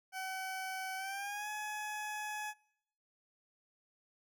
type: tone with pitch glide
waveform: 20% pulse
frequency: 758 to 845.9 Hz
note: F#5 to G#5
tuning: +42 to +32 cents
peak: -34 dBFS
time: 0.12-2.54 s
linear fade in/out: 50 ms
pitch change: +190 cents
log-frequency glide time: 0.96-1.49 s
effects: noise-tail reverb RT60 0.8 s tail -25 dB re dry